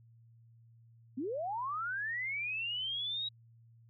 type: linear sweep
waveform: sine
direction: up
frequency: 232.4 to 3853 Hz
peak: -34 dBFS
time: 1.17-3.29 s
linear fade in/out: 10 ms
effects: added 115 Hz sine -58 dBFS peak until 3.89 s